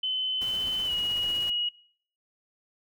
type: tone with pitch glide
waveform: sine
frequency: 3042 to 2900 Hz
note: F#7 to F#7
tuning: +47 to -35 cents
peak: -26 dBFS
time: 0.03-1.69 s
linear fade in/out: 5 ms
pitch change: -82 cents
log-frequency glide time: 0.85-0.92 s
type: noise with tremolo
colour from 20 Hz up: pink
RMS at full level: -42 dBFS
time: 0.41-1.5 s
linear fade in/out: 5 ms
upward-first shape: triangle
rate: 16 Hz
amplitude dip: 40%
effects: noise-tail reverb RT60 0.6 s tail -23 dB re dry